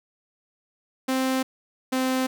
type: tone pair in turn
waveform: sawtooth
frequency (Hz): 261.6 / 259.3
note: C4 / C4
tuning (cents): 0 / -15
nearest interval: unison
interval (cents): 15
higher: first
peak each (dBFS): -18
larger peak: neither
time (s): 1.08-1.43 / 1.92-2.27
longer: neither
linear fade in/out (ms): 10
effects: none